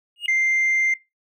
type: tone with exponential growth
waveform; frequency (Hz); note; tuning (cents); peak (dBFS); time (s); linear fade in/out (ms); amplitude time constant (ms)
triangle; 2856; F7; +38; -18; 0.16-0.26; 1; 20
type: tone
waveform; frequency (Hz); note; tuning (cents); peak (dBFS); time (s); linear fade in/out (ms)
sine; 2093; C7; 0; -15; 0.28-0.94; 5
effects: noise-tail reverb RT60 0.2 s tail -18 dB re dry + tanh soft clip ceiling -15 dBFS